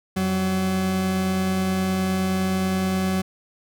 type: tone pair together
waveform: 40% pulse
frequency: 89.31 / 188.2 Hz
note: F2 / F#3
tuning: +39 / +30 cents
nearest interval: octave + minor second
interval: 1291 cents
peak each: -31 / -20 dBFS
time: 0.16-3.22 s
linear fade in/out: 10 ms
effects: none